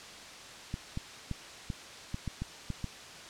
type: clicks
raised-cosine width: 5 ms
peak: -22 dBFS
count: 9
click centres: 0.741 / 0.974 / 1.313 / 1.702 / 2.144 / 2.277 / 2.42 / 2.703 / 2.843 s
effects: white hiss -47 dBFS RMS until 3.29 s + low-pass 6000 Hz 12 dB/octave